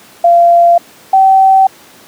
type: tone pair in turn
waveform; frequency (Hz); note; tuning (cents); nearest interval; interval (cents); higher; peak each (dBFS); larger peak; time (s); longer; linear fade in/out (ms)
sine; 688 / 768.7; F5 / G5; -26 / -34; major second; 192; second; -3; neither; 0.24-0.78 / 1.13-1.67; neither; 5
effects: pink hiss -39 dBFS RMS until 2.07 s + high-pass 200 Hz 12 dB/octave